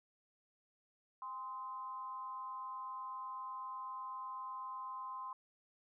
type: tone with amplitude modulation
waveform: sine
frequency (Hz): 1036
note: C6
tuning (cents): -17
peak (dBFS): -39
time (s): 1.22-5.33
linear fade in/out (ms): 2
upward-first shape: sine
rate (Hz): 228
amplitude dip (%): 65
effects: none